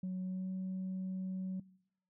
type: tone with pitch glide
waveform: sine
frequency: 185 to 187.37 Hz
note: F#3 to F#3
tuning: 0 to +22 cents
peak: -34 dBFS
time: 0.03-1.6 s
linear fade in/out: 5 ms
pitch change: +22 cents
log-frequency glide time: 0.23-0.5 s
effects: noise-tail reverb RT60 0.8 s tail -24 dB re dry + tanh soft clip ceiling -34 dBFS